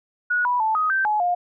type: tone with pitch steps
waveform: sine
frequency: 1459 / 982 / 877 / 1254 / 1558 / 847 / 709 Hz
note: F#6 / B5 / A5 / D#6 / G6 / G#5 / F5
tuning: -25 / -10 / -6 / +13 / -11 / +34 / +26 cents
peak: -18 dBFS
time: 0.3-1.35 s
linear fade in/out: 10 ms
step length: 150 ms
effects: none